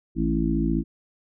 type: harmonic tone with a mistuned harmonic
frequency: 54.8 Hz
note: A1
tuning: 6 cents flat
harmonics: 1 / 3 / 4 / 5 / 6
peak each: -27 / -27 / -27 / -27 / -27 dBFS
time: 0.15-0.84 s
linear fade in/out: 50 ms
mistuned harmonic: 3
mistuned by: -37 cents
effects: none